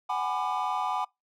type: chord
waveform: triangle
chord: G# half-diminished seventh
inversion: third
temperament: just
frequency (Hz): 747.5 / 830.6 / 996.7 / 1196.1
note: F#5 / G#5 / B5 / D6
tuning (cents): +17 / 0 / +16 / +31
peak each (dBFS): -30 / -30 / -30 / -31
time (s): 0.09-1.05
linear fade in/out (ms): 10
effects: noise-tail reverb RT60 0.2 s tail -26 dB re dry + tanh soft clip ceiling -17 dBFS